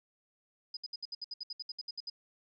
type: tone bursts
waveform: sine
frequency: 4978 Hz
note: D#8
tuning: in tune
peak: -37 dBFS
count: 15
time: 0.74-2.099 s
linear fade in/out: 5 ms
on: 29 ms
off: 66 ms
effects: none